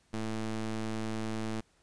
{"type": "ring-modulated tone", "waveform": "25% pulse", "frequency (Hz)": 110, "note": "A2", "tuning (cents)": 0, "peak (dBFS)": -26, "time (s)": [0.13, 1.61], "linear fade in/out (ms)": 10, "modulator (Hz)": 110, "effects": ["pink hiss -68 dBFS RMS until 1.82 s", "resampled to 22050 Hz"]}